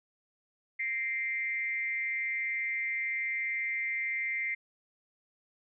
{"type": "tone with frequency modulation", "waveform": "sine", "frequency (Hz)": 2093, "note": "C7", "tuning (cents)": 0, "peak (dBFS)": -30, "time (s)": [0.79, 4.55], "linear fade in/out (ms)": 10, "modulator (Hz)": 233, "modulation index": 0.52, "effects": []}